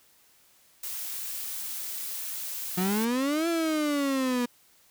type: noise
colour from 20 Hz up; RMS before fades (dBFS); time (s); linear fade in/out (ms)
blue; -35; 0.83-3.05; 5
type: exponential two-way sweep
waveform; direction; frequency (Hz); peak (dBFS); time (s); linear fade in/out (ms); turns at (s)
35% pulse; up then down; 177.9 to 340 to 240.5; -23; 2.77-4.46; 10; 3.48
effects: white hiss -61 dBFS RMS until 4.9 s